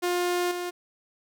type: tone with level steps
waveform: sawtooth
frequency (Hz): 354.5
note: F4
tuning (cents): +26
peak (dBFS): -20 / -26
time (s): 0.02-0.71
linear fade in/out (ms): 20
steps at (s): 0.51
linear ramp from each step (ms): 5
effects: none